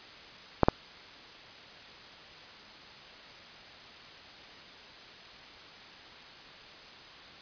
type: clicks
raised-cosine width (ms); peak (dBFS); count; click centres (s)
1; -5; 2; 0.633 / 0.685
effects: white hiss -49 dBFS RMS until 7.41 s + resampled to 11025 Hz